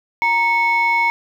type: tone pair together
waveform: sine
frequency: 934.2 / 2204 Hz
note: A#5 / C#7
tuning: +3 / -11 cents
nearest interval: octave + minor third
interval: 1486 cents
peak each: -15 dBFS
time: 0.22-1.1 s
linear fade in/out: 0 ms
effects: tanh soft clip ceiling -9 dBFS + 8-bit